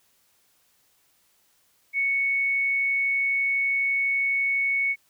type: tone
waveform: sine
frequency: 2217 Hz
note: C#7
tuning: in tune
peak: -21 dBFS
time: 1.93-4.96 s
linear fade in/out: 50 ms
effects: white hiss -65 dBFS RMS until 5.09 s